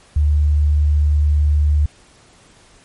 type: tone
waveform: sine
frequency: 74.2 Hz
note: D2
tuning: 18 cents sharp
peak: -11 dBFS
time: 0.16-1.86 s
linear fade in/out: 5 ms
effects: pink hiss -49 dBFS RMS until 2.84 s + MP3 48 kbps